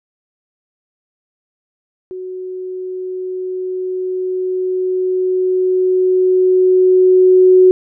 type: tone with level ramp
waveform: sine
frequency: 370 Hz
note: F#4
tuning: in tune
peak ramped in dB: -24 to -4 dBFS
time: 2.11-7.71 s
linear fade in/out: 0 ms
effects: none